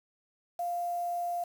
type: tone with quantisation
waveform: sine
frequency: 699 Hz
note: F5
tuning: 1 cent sharp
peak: -30 dBFS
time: 0.59-1.44 s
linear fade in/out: 5 ms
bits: 8
effects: none